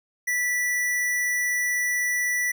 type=tone; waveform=square; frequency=1964 Hz; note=B6; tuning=10 cents flat; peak=-23 dBFS; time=0.27-2.52 s; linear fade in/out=10 ms; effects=none